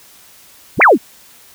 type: exponential two-way sweep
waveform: sine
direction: up then down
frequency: 65.41 to 2489 to 182.4 Hz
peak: -4 dBFS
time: 0.77-0.98 s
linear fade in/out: 50 ms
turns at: 0.82 s
effects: white hiss -44 dBFS RMS until 1.54 s